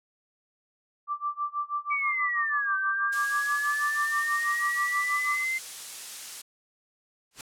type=tone with tremolo; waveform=sine; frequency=1173 Hz; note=D6; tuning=2 cents flat; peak=-25 dBFS; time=1.07-5.45 s; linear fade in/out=50 ms; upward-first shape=sine; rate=6.2 Hz; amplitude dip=95%
type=linear two-way sweep; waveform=sine; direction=down then up; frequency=2293 to 1543 to 2085 Hz; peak=-26 dBFS; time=1.9-5.59 s; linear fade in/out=20 ms; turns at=2.76 s
type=noise; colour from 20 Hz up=blue; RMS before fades=-35 dBFS; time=3.12-6.42 s; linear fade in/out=10 ms
type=noise with exponential growth; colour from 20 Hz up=white; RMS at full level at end=-33 dBFS; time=7.31-7.41 s; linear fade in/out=2 ms; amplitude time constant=20 ms
effects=low-pass 9000 Hz 12 dB/octave